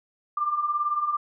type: beating tone pair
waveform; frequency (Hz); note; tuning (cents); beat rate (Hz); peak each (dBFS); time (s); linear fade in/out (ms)
sine; 1174.7 / 1192.7; D6 / D6; 0 / +26; 18; -30 / -24; 0.37-1.17; 5
effects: none